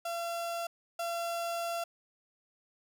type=tone pair in turn; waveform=35% pulse; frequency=681 / 681 Hz; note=F5 / F5; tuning=-44 / -44 cents; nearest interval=unison; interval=0 cents; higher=neither; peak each=-32 / -31 dBFS; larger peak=second; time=0.05-0.67 / 0.99-1.84 s; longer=second; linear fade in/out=5 ms; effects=none